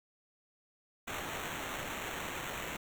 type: noise with sample-and-hold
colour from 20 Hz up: violet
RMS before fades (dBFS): -40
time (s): 1.07-2.77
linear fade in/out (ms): 10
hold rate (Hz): 4900
effects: none